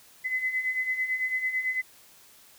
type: beating tone pair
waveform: sine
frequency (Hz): 2021 / 2030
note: B6 / B6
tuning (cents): +39 / +47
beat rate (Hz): 9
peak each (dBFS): -33 / -27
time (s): 0.24-1.82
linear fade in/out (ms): 20
effects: white hiss -55 dBFS RMS until 2.58 s